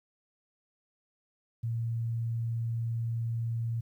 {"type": "tone", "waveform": "sine", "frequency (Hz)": 115.4, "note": "A#2", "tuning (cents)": -17, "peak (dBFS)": -29, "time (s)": [1.63, 3.81], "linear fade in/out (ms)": 10, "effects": ["11-bit"]}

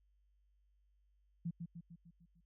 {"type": "tone with echo", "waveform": "sine", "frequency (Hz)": 168.7, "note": "E3", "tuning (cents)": 40, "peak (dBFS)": -36, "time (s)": [1.45, 1.51], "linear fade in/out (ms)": 10, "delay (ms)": 150, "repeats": 6, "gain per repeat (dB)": -5, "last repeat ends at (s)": 2.41, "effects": ["added 50 Hz sine -70 dBFS peak until 2.45 s"]}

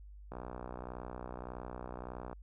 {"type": "click train", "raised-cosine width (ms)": 1, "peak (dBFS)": -29, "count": 125, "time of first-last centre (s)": [0.32, 2.33], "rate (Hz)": 61.7, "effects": ["added 50 Hz sine -49 dBFS peak until 2.42 s"]}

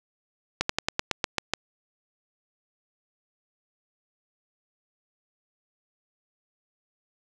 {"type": "slowing click train", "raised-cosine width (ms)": 0.2, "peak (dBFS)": -6, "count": 9, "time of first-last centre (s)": [0.61, 1.536], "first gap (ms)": 84, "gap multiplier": 1.09, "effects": []}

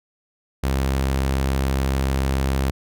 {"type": "tone", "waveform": "sawtooth", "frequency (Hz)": 67, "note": "C2", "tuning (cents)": 42, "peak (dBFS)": -15, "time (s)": [0.63, 2.71], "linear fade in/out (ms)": 10, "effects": []}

